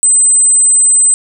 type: tone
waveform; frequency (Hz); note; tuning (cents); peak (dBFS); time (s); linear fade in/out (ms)
sine; 8110; B8; +45; -5; 0.03-1.14; 0
effects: none